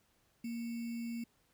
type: tone with sample-and-hold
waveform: sine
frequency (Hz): 233.1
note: A#3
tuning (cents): 0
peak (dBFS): -37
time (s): 0.44-1.24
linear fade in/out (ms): 5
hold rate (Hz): 2450
effects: pink hiss -73 dBFS RMS until 1.53 s